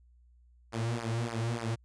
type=tone with flanger; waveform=sawtooth; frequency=115.8 Hz; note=A#2; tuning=11 cents flat; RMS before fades=-33 dBFS; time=0.72-1.76 s; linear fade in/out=20 ms; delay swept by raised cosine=0.27 to 4.77 ms; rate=3.4 Hz; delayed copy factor=-0.9; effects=added 60 Hz sine -58 dBFS peak until 1.84 s + resampled to 22050 Hz

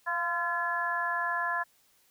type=harmonic tone with a mistuned harmonic; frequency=342.2 Hz; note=F4; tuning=35 cents flat; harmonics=2 / 3 / 4 / 5; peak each=-36 / -32 / -37 / -31 dBFS; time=0.06-1.64 s; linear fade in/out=20 ms; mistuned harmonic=2; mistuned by=+26 cents; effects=white hiss -66 dBFS RMS until 2.1 s

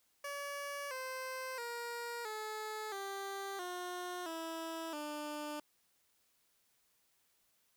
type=tone with pitch steps; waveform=15% pulse; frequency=569 / 518.8 / 473 / 431.2 / 393.2 / 358.4 / 326.8 / 298 Hz; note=C#5 / C5 / A#4 / A4 / G4 / F4 / E4 / D4; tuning=+45 / -15 / +25 / -35 / +5 / +45 / -15 / +25 cents; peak=-34 dBFS; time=0.24-5.6 s; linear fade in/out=5 ms; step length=670 ms; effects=white hiss -75 dBFS RMS until 7.76 s

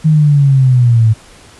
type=linear sweep; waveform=sine; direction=down; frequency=158.3 to 108.1 Hz; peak=-5 dBFS; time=0.04-1.14 s; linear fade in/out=20 ms; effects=pink hiss -40 dBFS RMS until 1.59 s + resampled to 24000 Hz

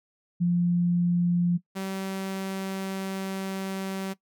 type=tone pair in turn; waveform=sine / sawtooth; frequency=174.61 / 192.2 Hz; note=F3 / G3; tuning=0 / -34 cents; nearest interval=major second; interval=166 cents; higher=second; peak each=-20 / -26 dBFS; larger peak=first; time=0.4-1.58 / 1.75-4.14 s; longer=second; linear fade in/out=20 ms; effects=noise-tail reverb RT60 0.1 s tail -18 dB re dry

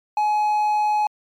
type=tone; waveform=triangle; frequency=844 Hz; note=G#5; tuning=28 cents sharp; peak=-15 dBFS; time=0.17-1.07 s; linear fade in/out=2 ms; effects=MP3 96 kbps

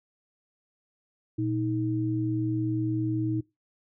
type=tone pair together; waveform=sine; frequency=118.4 / 316.1 Hz; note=A#2 / D#4; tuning=+27 / +27 cents; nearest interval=octave + perfect fourth; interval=1700 cents; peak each=-29 / -27 dBFS; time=1.38-3.41 s; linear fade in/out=10 ms; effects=noise-tail reverb RT60 0.2 s tail -20 dB re dry

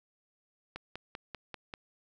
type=click train; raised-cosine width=0.3 ms; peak=-24 dBFS; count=6; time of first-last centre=0.76-1.738 s; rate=5.11 Hz; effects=none

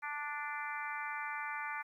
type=harmonic tone; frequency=293.7 Hz; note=D4; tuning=in tune; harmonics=3 / 4 / 5 / 6 / 7 / 8; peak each=-43 / -44 / -44 / -45 / -45 / -47 dBFS; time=0.02-1.83 s; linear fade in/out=20 ms; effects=12-bit

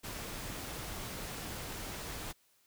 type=noise; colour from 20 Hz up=pink; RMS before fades=-42 dBFS; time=0.03-2.33 s; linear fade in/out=20 ms; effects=white hiss -70 dBFS RMS until 2.66 s

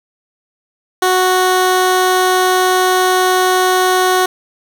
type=tone; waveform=15% pulse; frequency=369.2 Hz; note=F#4; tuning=4 cents flat; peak=-4 dBFS; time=1.02-4.26 s; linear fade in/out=5 ms; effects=none

